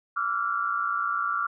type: tone cluster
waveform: sine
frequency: 1158 / 1347 / 1407 Hz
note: D6 / E6 / F6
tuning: -25 / +37 / +12 cents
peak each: -29 dBFS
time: 0.16-1.47 s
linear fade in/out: 10 ms
effects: none